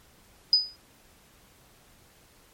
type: tone with exponential decay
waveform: sine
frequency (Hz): 4978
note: D#8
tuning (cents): 0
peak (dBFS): -13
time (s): 0.53-0.76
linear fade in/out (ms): 1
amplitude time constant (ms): 48
effects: pink hiss -58 dBFS RMS until 2.53 s + MP3 64 kbps